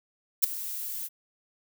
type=noise with ADSR envelope; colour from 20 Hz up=violet; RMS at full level=-18 dBFS; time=0.42-1.09 s; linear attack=20 ms; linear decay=8 ms; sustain=-17 dB; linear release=32 ms; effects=none